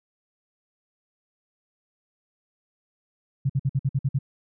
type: tone bursts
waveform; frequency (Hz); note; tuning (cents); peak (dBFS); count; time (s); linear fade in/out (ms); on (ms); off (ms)
sine; 135.4; C#3; -40; -19; 8; 3.45-4.189; 10; 46; 53
effects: none